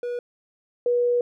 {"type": "tone pair in turn", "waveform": ["triangle", "sine"], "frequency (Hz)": [484.8, 484.8], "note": ["B4", "B4"], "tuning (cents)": [-32, -32], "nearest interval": "unison", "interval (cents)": 0, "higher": "neither", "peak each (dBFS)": [-24, -18], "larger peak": "second", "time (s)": [[0.03, 0.19], [0.86, 1.21]], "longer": "second", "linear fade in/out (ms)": 2, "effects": []}